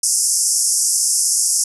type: band-pass noise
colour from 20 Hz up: white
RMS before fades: -17 dBFS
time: 0.03-1.64 s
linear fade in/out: 5 ms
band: 5100 to 11000 Hz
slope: 96 dB/octave
effects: none